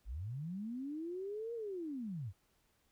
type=linear two-way sweep; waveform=sine; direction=up then down; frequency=43.65 to 474.8 to 82.5 Hz; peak=-39 dBFS; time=0.05-2.33 s; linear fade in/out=50 ms; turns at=1.54 s; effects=pink hiss -75 dBFS RMS until 2.91 s